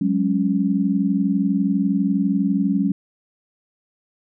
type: chord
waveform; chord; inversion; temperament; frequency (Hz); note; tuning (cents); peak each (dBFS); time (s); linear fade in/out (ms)
sine; F# suspended second; none; equal with one note detuned; 185 / 205 / 277.2; F#3 / G#3 / C#4; 0 / -22 / 0; -21; 0.01-2.92; 5
effects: none